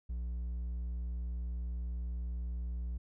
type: tone with hard clipping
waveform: sine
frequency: 60 Hz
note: B1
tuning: 49 cents flat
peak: -36 dBFS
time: 0.09-2.98 s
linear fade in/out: 10 ms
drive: 3 dB
effects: none